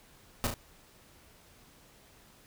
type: noise with echo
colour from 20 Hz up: pink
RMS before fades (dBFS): -29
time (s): 0.44-0.47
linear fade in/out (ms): 0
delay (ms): 35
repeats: 2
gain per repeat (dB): -5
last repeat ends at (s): 0.54
effects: pink hiss -59 dBFS RMS until 2.46 s